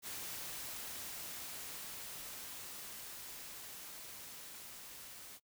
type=noise with level ramp; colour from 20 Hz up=white; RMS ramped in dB=-44 to -52 dBFS; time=0.02-5.4 s; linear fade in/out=50 ms; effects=noise-tail reverb RT60 0.1 s tail -23 dB re dry